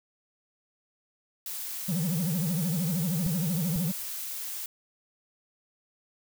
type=noise; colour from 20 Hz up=blue; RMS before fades=-36 dBFS; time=1.46-4.66 s; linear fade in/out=2 ms
type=tone with vibrato; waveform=triangle; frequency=170 Hz; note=F3; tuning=46 cents flat; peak=-24 dBFS; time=1.88-3.92 s; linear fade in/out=10 ms; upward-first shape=triangle; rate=13 Hz; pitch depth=270 cents each way
type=clicks; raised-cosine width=5 ms; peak=-23 dBFS; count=2; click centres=3.264 / 3.761 s
effects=none